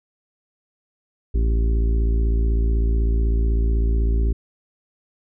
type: harmonic tone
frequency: 56 Hz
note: A1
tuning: 31 cents sharp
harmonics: 1 / 2 / 3 / 4 / 5 / 6 / 7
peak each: -16 / -32 / -36 / -35 / -35 / -38 / -34 dBFS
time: 1.34-4.33 s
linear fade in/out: 10 ms
effects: none